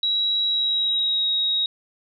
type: tone with pitch glide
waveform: sine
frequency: 3875 to 3791 Hz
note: B7 to A#7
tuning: -34 to +28 cents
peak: -19 dBFS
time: 0.03-1.66 s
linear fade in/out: 2 ms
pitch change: -38 cents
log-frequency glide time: 0.46-1.27 s
effects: none